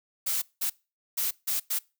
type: noise bursts at uneven times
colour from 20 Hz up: blue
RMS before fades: -28 dBFS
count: 5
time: 0.26-0.42 / 0.61-0.7 / 1.17-1.31 / 1.47-1.6 / 1.7-1.79 s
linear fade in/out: 10 ms
effects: noise-tail reverb RT60 0.3 s tail -24 dB re dry